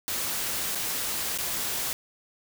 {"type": "noise with dropouts", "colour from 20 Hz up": "white", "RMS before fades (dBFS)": -30, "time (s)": [0.08, 1.93], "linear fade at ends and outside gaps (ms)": 0, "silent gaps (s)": [[0.749, 0.754], [1.376, 1.386]], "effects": []}